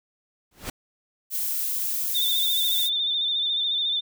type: noise with exponential growth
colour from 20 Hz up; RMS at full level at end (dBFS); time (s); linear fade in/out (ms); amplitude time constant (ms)
pink; -28; 0.51-0.7; 5; 41
type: noise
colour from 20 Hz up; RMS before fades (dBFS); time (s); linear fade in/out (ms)
violet; -27; 1.3-2.9; 50
type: tone with vibrato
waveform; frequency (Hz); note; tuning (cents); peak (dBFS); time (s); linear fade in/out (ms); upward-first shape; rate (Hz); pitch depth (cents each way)
sine; 3586; A7; +32; -22; 2.14-4.01; 20; sine; 14; 48
effects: none